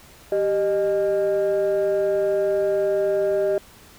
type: tone pair together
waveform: sine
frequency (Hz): 392 / 613.9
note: G4 / D#5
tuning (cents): 0 / -23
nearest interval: minor sixth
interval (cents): 777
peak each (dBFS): -19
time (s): 0.32-3.58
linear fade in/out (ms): 2
effects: tanh soft clip ceiling -15 dBFS + pink hiss -48 dBFS RMS until 3.98 s